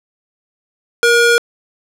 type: ring-modulated tone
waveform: square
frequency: 953 Hz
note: A#5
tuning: 38 cents sharp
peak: -6 dBFS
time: 1.03-1.38 s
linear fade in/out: 0 ms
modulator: 483 Hz
effects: low-pass 10000 Hz 12 dB/octave